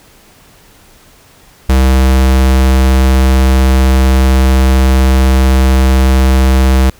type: tone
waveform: square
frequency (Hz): 65.41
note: C2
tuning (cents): 0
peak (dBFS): -6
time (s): 1.69-6.9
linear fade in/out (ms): 5
effects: pink hiss -43 dBFS RMS until 6.99 s